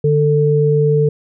sine tone pair together, 148.38 / 444.1 Hz, D3 / A4, +18 / +16 cents, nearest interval octave + perfect fifth, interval 1898 cents, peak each -13 dBFS, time 0.04-1.09 s, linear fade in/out 5 ms, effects none

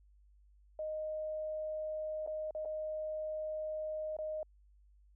sine tone with dropouts, 620 Hz, D#5, 6 cents flat, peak -36 dBFS, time 0.79-4.43 s, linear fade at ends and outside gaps 2 ms, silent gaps 2.264-2.274 / 2.509-2.549 / 2.65-2.656 / 4.167-4.187 s, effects added 50 Hz sine -61 dBFS peak until 5.15 s

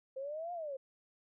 sine exponential two-way sweep, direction up then down, 520 to 717 to 520 Hz, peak -38 dBFS, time 0.16-0.77 s, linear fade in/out 10 ms, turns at 0.53 s, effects none

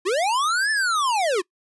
square linear two-way sweep, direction up then down, 330 to 1772 to 330 Hz, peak -20 dBFS, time 0.05-1.42 s, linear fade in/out 20 ms, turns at 0.71 s, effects noise-tail reverb RT60 0.1 s tail -24 dB re dry + resampled to 24000 Hz

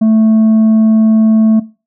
sine tone with tanh clipping, 220 Hz, A3, in tune, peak -7 dBFS, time 0.01-1.6 s, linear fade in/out 10 ms, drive 5 dB, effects noise-tail reverb RT60 0.3 s tail -18 dB re dry

